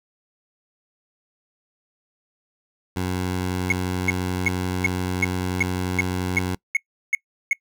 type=tone; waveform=15% pulse; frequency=91.5 Hz; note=F#2; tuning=19 cents flat; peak=-17 dBFS; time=2.96-6.55 s; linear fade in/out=5 ms
type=tone bursts; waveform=triangle; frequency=2183 Hz; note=C#7; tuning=27 cents flat; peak=-14 dBFS; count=11; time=3.7-7.531 s; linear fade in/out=2 ms; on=21 ms; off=360 ms
effects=noise-tail reverb RT60 0.1 s tail -24 dB re dry